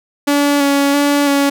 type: tone with vibrato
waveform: sawtooth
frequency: 283.9 Hz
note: C#4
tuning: 41 cents sharp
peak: -7 dBFS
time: 0.27-1.5 s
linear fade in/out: 10 ms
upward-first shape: square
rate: 1.5 Hz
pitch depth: 18 cents each way
effects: none